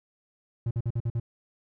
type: tone bursts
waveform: triangle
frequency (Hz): 116.54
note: A#2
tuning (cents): 0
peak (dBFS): -23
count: 6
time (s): 0.66-1.199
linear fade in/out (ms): 5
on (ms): 49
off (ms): 49
effects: none